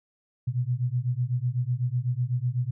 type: beating tone pair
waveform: sine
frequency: 120 / 128 Hz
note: B2 / C3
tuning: -49 / -38 cents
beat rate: 8 Hz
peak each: -27 dBFS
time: 0.47-2.71 s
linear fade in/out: 10 ms
effects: none